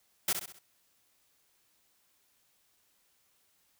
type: noise with echo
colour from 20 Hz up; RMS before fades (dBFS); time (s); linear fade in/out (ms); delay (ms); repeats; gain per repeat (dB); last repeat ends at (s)
white; -28; 0.28-0.33; 5; 65; 4; -7; 0.59
effects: white hiss -71 dBFS RMS until 3.79 s